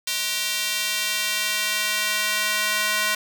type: tone with high-pass filter sweep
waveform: square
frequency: 211.5 Hz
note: G#3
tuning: 32 cents sharp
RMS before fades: -24 dBFS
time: 0.07-3.15 s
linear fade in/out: 5 ms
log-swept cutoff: 3200 to 1600 Hz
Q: 1
effects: none